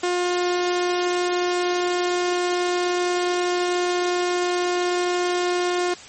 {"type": "tone", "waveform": "sawtooth", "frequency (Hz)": 356.1, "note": "F4", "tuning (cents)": 34, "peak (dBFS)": -16, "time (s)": [0.03, 5.94], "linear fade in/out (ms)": 5, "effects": ["white hiss -41 dBFS RMS until 6.08 s", "MP3 32 kbps"]}